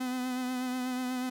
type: tone with vibrato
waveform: 45% pulse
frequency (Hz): 253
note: B3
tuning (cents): +42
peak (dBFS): -31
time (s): 0-1.3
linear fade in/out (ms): 10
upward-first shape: triangle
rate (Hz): 8.2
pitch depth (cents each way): 34
effects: none